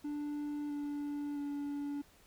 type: tone with pitch steps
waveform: triangle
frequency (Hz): 293.7 / 290.3 / 287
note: D4 / D4 / D4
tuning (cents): 0 / -20 / -40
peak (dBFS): -34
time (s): 0.04-2.02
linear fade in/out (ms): 10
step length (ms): 660
effects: pink hiss -64 dBFS RMS until 2.26 s